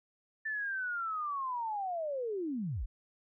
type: linear sweep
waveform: sine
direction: down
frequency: 1777 to 30.87 Hz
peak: -33 dBFS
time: 0.45-2.86 s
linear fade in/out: 10 ms
effects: none